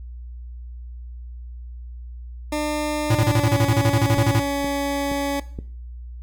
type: tone with pitch glide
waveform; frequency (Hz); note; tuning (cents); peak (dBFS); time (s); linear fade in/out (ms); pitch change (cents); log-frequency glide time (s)
20% pulse; 300 to 281.5; D4 to C#4; +37 to +27; -17; 2.52-5.4; 5; -110; 3.15-3.61
type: tone bursts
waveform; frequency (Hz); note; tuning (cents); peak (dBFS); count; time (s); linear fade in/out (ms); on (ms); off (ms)
square; 111.6; A2; +25; -16; 16; 3.1-4.397; 5; 52; 31
type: click train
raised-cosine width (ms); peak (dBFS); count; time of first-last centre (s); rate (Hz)
3; -18; 6; 3.23-5.588; 2.12
effects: noise-tail reverb RT60 0.5 s tail -17 dB re dry + added 60 Hz sine -33 dBFS peak until 6.22 s